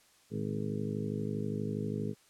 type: harmonic tone with a mistuned harmonic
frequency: 52.4 Hz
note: G#1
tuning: 16 cents sharp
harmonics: 2 / 3 / 4 / 5 / 6 / 7 / 8 / 9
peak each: -39 / -39 / -37 / -42 / -45 / -49 / -40 / -46 dBFS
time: 0.3-2.15 s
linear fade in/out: 50 ms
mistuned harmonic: 2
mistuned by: +98 cents
effects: white hiss -64 dBFS RMS until 2.29 s + low-pass 10000 Hz 12 dB/octave